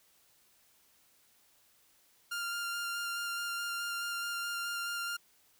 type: tone with vibrato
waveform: sawtooth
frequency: 1396.9 Hz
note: F6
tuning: in tune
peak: -31 dBFS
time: 2.31-5.17 s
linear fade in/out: 10 ms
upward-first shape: square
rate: 4.7 Hz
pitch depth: 8 cents each way
effects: white hiss -67 dBFS RMS until 5.59 s